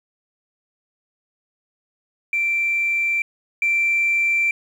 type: tone pair in turn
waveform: sine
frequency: 2349 / 2349 Hz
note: D7 / D7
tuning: 0 / 0 cents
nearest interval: unison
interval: 0 cents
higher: neither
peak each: -17 / -15 dBFS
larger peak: second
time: 2.33-3.22 / 3.62-4.51 s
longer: neither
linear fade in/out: 2 ms
effects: tanh soft clip ceiling -12 dBFS + 8-bit